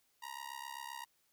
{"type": "tone with amplitude modulation", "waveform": "sawtooth", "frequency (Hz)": 944, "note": "A#5", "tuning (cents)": 22, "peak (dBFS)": -36, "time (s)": [0.22, 1.05], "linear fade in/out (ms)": 10, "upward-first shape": "sine", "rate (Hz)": 67.7, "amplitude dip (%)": 95, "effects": ["white hiss -75 dBFS RMS until 1.32 s"]}